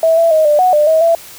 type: tone with pitch steps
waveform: sine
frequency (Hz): 651 / 666 / 628 / 594 / 736 / 598 / 638 / 668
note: E5 / E5 / D#5 / D5 / F#5 / D5 / D#5 / E5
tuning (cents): -22 / +18 / +16 / +20 / -9 / +31 / +43 / +23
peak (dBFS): -7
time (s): 0.03-1.15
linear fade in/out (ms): 2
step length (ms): 140
effects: white hiss -35 dBFS RMS until 1.38 s